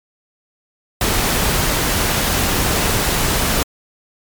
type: noise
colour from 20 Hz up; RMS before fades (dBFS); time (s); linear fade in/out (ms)
pink; -17; 1.01-3.63; 2
effects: MP3 96 kbps